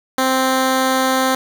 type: tone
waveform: 10% pulse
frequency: 261.6 Hz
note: C4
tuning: in tune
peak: -6 dBFS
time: 0.18-1.35 s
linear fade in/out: 2 ms
effects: none